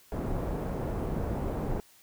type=low-pass noise; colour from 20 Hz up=pink; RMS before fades=-32 dBFS; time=0.12-1.8 s; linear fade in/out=0 ms; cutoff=680 Hz; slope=12 dB/octave; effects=white hiss -59 dBFS RMS until 2.02 s